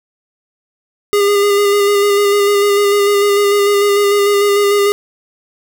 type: tone with vibrato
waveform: square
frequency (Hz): 406.2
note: G#4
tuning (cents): -38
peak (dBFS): -10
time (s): 1.13-4.92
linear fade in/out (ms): 0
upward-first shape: square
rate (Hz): 6.7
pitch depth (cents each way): 18
effects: none